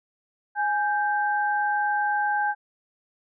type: tone pair together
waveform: sine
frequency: 830.6 / 1568 Hz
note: G#5 / G6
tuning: 0 / 0 cents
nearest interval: major seventh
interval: 1100 cents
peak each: -23 / -26 dBFS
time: 0.55-2.55 s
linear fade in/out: 50 ms
effects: none